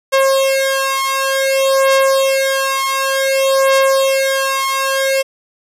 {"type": "beating tone pair", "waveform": "sawtooth", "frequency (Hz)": [538, 538.55], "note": ["C5", "C5"], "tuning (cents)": [48, 50], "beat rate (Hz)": 0.55, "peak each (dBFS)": -11, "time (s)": [0.12, 5.23], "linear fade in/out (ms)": 20, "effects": ["resampled to 32000 Hz"]}